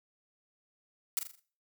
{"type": "noise with echo", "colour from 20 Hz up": "blue", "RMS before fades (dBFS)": -30, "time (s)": [1.17, 1.19], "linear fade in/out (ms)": 0, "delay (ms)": 41, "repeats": 5, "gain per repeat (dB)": -7, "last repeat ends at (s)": 1.395, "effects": ["noise-tail reverb RT60 0.4 s tail -18 dB re dry"]}